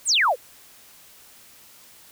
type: exponential sweep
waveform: sine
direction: down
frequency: 9956 to 440 Hz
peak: -16 dBFS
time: 0.05-0.36 s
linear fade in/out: 50 ms
effects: white hiss -50 dBFS RMS until 2.11 s